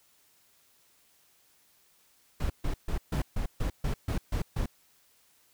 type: noise bursts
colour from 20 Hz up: brown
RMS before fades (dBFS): -29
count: 10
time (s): 2.4-4.66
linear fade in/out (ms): 5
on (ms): 100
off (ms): 140
effects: white hiss -65 dBFS RMS until 5.53 s